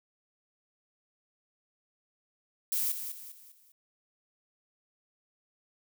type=noise with echo; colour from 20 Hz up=violet; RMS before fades=-30 dBFS; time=2.72-2.92 s; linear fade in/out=2 ms; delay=200 ms; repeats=4; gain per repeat=-8 dB; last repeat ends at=3.72 s; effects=none